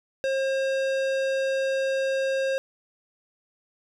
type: tone with tanh clipping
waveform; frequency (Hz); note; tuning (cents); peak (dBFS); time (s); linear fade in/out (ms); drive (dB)
sine; 536; C5; +42; -25; 0.24-2.58; 0; 18
effects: none